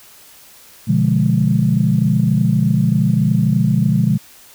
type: chord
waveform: sine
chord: B diminished seventh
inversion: none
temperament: equal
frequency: 123.47 / 146.83 / 174.61 / 207.7 Hz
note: B2 / D3 / F3 / Ab3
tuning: 0 / 0 / 0 / 0 cents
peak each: -17 dBFS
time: 0.87-4.18 s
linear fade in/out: 20 ms
effects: tanh soft clip ceiling -1 dBFS + white hiss -44 dBFS RMS until 4.54 s